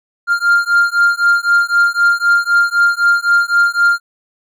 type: beating tone pair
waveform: triangle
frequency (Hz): 1396.9 / 1400.8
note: F6 / F6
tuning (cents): 0 / +5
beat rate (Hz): 3.9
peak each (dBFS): -11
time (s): 0.27-4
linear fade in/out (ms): 50
effects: none